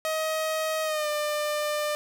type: tone with pitch glide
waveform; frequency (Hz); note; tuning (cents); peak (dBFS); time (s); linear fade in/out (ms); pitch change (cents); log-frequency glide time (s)
sawtooth; 631 to 598; D#5 to D5; +24 to +31; -22; 0.05-1.95; 0; -93; 0.83-1.09
effects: none